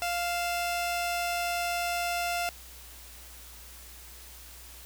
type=tone pair together; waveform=sawtooth; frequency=697.8 / 2637 Hz; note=F5 / E7; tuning=-2 / 0 cents; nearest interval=octave + major seventh; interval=2302 cents; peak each=-25 / -34 dBFS; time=0.02-2.49 s; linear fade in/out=0 ms; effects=added 60 Hz sine -50 dBFS peak until 4.85 s + white hiss -49 dBFS RMS until 4.85 s